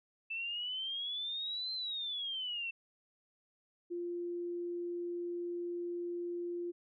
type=exponential two-way sweep; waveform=sine; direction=up then down; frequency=2642 to 4129 to 2673 Hz; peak=-36 dBFS; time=0.3-2.71 s; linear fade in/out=10 ms; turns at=1.73 s
type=tone; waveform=sine; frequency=348.1 Hz; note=F4; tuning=6 cents flat; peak=-36 dBFS; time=3.9-6.72 s; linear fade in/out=20 ms
effects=none